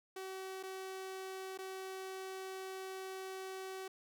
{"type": "tone with dropouts", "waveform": "sawtooth", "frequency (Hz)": 379.7, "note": "F#4", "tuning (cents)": 45, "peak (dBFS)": -39, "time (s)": [0.16, 3.88], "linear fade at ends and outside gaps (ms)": 5, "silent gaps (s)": [[0.629, 0.634], [1.576, 1.587]], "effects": []}